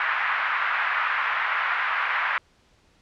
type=band-pass noise; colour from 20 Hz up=pink; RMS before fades=-25 dBFS; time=0-2.38 s; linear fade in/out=2 ms; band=1100 to 2100 Hz; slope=24 dB/octave; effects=pink hiss -61 dBFS RMS until 3.01 s + low-pass 6000 Hz 12 dB/octave